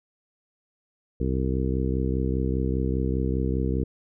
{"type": "harmonic tone", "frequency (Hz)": 65, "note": "C2", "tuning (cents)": -11, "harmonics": [1, 2, 3, 4, 5, 6, 7], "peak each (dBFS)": [-26, -29, -31, -32, -33, -34, -34], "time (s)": [1.2, 3.84], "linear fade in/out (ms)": 5, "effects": []}